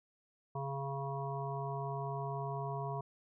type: harmonic tone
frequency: 138 Hz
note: C#3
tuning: 7 cents flat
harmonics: 1 / 3 / 5 / 7 / 8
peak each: -39 / -44 / -43 / -43 / -48 dBFS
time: 0.55-3.01 s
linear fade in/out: 5 ms
effects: none